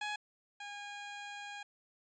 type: tone pair in turn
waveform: 15% pulse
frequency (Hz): 837 / 816.9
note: G#5 / G#5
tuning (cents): +13 / -29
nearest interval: unison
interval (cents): 42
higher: first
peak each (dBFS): -30 / -37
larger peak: first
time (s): 0.01-0.16 / 0.6-1.63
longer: second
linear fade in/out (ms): 5
effects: resampled to 16000 Hz